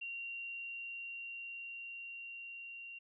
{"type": "tone with level ramp", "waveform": "sine", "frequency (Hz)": 2759, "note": "F7", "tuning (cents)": -22, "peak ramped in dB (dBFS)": [-40, -46], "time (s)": [0.01, 2.99], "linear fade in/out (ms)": 10, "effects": []}